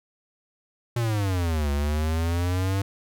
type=exponential two-way sweep; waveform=square; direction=down then up; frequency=121.6 to 70.5 to 99 Hz; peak=-23 dBFS; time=0.96-2.82 s; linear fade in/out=5 ms; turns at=1.71 s; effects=none